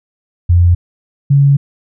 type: tone pair in turn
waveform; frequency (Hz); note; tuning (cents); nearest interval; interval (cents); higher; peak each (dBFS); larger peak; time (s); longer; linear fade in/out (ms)
sine; 87.31 / 140.29; F2 / C#3; 0 / +21; minor sixth; 821; second; -5; neither; 0.49-0.75 / 1.3-1.57; second; 10
effects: none